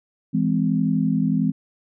sine chord, E augmented, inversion none, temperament just, 164.81 / 206 / 257.5 Hz, E3 / G#3 / B#3, 0 / -14 / -28 cents, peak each -22 dBFS, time 0.33-1.52 s, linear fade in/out 20 ms, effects none

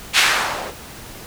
violet noise with low-pass filter sweep, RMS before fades -18 dBFS, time 0.13-0.74 s, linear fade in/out 50 ms, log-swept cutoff 2600 to 450 Hz, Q 1.2, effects pink hiss -37 dBFS RMS until 1.26 s

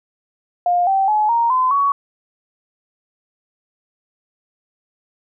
sine tone with pitch steps, 707 / 775.5 / 850.5 / 932.9 / 1023.2 / 1122.3 Hz, F5 / G5 / G#5 / A#5 / C6 / C#6, +21 / -19 / +41 / +1 / -39 / +21 cents, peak -13 dBFS, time 0.66-1.92 s, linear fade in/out 2 ms, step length 210 ms, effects none

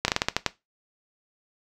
slowing click train, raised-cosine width 0.2 ms, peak -3 dBFS, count 8, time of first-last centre 0.05-0.463 s, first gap 31 ms, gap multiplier 1.21, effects noise-tail reverb RT60 0.2 s tail -17 dB re dry

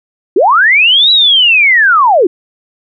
sine linear two-way sweep, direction up then down, 316 to 3951 to 316 Hz, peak -4 dBFS, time 0.36-2.27 s, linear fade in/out 5 ms, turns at 1.11 s, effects none

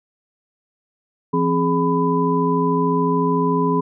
sine tone cluster, 169.4 / 263.1 / 417.7 / 999 Hz, E3 / C4 / G#4 / B5, +48 / +10 / +10 / +20 cents, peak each -21 dBFS, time 1.33-3.81 s, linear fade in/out 10 ms, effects none

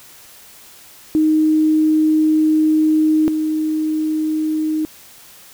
sine tone pair in turn, 311.1 / 311.1 Hz, D#4 / D#4, 0 / 0 cents, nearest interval unison, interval 0 cents, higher neither, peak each -11 / -16 dBFS, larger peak first, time 1.15-3.28 / 3.28-4.85 s, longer first, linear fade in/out 0 ms, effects white hiss -43 dBFS RMS until 5.53 s

